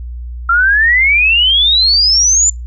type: exponential sweep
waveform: sine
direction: up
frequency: 1350 to 7210 Hz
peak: -7 dBFS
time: 0.49-2.5 s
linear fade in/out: 5 ms
effects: noise-tail reverb RT60 0.2 s tail -26 dB re dry + added 60 Hz sine -22 dBFS peak until 2.66 s